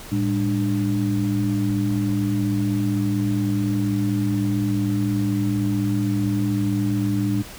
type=tone cluster; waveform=sine; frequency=112.3 / 201.6 / 297.4 Hz; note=A2 / G3 / D4; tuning=+36 / +49 / +22 cents; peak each=-23 / -24 / -23 dBFS; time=0.11-7.43 s; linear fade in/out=20 ms; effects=pink hiss -39 dBFS RMS until 7.58 s